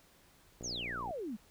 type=click train; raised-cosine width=2 ms; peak=-33 dBFS; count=31; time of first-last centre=0.61-1.108 s; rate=60.2 Hz
type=exponential sweep; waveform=sine; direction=down; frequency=7110 to 194.4 Hz; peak=-37 dBFS; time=0.63-1.37 s; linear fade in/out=20 ms
effects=pink hiss -64 dBFS RMS until 1.5 s